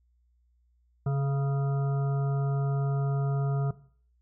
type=harmonic tone with a mistuned harmonic; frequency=138.1 Hz; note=C#3; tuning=6 cents flat; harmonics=1 / 3 / 5 / 7 / 9 / 10; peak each=-24 / -37 / -40 / -49 / -45 / -49 dBFS; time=1.06-3.71 s; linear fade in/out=5 ms; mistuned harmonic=3; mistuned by=+29 cents; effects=noise-tail reverb RT60 0.5 s tail -17 dB re dry + added 60 Hz sine -64 dBFS peak until 4.21 s